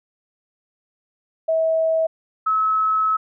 sine tone pair in turn, 646 / 1292 Hz, E5 / E6, -35 / -35 cents, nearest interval octave, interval 1200 cents, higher second, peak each -16 dBFS, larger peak neither, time 1.48-2.07 / 2.46-3.17 s, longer second, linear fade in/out 10 ms, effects none

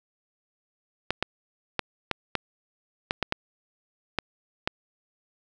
clicks, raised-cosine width 0.3 ms, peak -8 dBFS, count 10, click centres 1.106 / 1.226 / 1.793 / 2.113 / 2.353 / 3.109 / 3.227 / 3.324 / 4.187 / 4.675 s, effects none

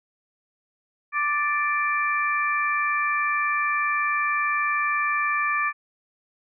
harmonic tone, 587.3 Hz, D5, in tune, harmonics 2 / 3 / 4, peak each -24 / -26 / -27 dBFS, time 1.12-5.73 s, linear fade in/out 50 ms, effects none

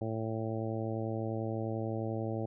harmonic tone, 111.4 Hz, A2, 22 cents sharp, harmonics 1 / 2 / 3 / 4 / 5 / 6 / 7, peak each -36 / -40 / -39 / -42 / -41 / -45 / -46 dBFS, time 0.01-2.46 s, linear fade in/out 5 ms, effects none

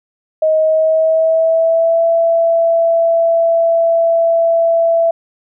sine tone with pitch glide, 629 to 666.4 Hz, D#5 to E5, +19 to +19 cents, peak -9 dBFS, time 0.42-5.11 s, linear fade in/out 5 ms, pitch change +100 cents, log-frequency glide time 0.58-2.04 s, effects none

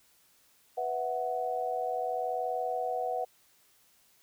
sine chord, B suspended fourth, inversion none, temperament equal, 493.9 / 659.3 / 740 Hz, B4 / E5 / F#5, 0 / 0 / 0 cents, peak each -35 / -36 / -32 dBFS, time 0.77-3.25 s, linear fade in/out 10 ms, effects white hiss -65 dBFS RMS until 4.22 s

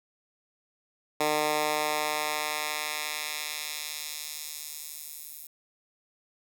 10% pulse tone with high-pass filter sweep, 151.4 Hz, D#3, 47 cents flat, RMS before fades -32 dBFS, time 1.2-5.47 s, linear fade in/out 5 ms, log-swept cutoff 420 to 12000 Hz, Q 0.7, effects none

